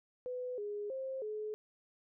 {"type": "tone with pitch steps", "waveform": "sine", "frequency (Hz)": [500, 413.6, 529, 427], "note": ["B4", "G#4", "C5", "G#4"], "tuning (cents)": [21, -7, 19, 48], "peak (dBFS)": -37, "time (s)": [0.26, 1.54], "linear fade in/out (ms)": 0, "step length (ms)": 320, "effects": []}